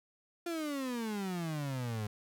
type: exponential sweep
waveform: 35% pulse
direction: down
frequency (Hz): 349.2 to 103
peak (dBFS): -33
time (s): 0.46-2.07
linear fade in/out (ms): 5
effects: none